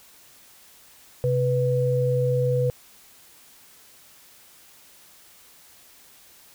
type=tone pair together; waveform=sine; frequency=130.81 / 493.9 Hz; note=C3 / B4; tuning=0 / 0 cents; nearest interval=octave + major seventh; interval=2300 cents; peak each=-22 dBFS; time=1.24-2.7 s; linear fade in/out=0 ms; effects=white hiss -52 dBFS RMS until 6.54 s